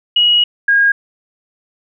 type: tone pair in turn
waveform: sine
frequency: 2903 / 1629.3 Hz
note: F#7 / G#6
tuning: -34 / -34 cents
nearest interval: minor seventh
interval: 1000 cents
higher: first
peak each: -8 dBFS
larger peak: neither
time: 0.16-0.44 / 0.68-0.92 s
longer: first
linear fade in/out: 5 ms
effects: none